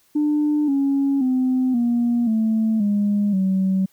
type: tone with pitch steps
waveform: sine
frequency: 298.3 / 276.7 / 256.7 / 238.1 / 220.9 / 204.9 / 190.1 Hz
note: D4 / C#4 / C4 / A#3 / A3 / G#3 / F#3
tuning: +27 / -3 / -33 / +37 / +7 / -23 / +47 cents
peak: -15 dBFS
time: 0.15-3.86 s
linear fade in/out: 10 ms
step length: 530 ms
effects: tanh soft clip ceiling -13 dBFS + white hiss -60 dBFS RMS until 3.92 s